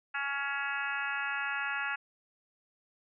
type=harmonic tone with a mistuned harmonic; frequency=279.5 Hz; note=C#4; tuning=14 cents sharp; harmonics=3 / 4 / 5 / 6 / 7 / 8 / 9 / 10; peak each=-41 / -43 / -36 / -36 / -42 / -46 / -40 / -47 dBFS; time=0.14-1.96 s; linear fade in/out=10 ms; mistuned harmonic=9; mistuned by=+38 cents; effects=none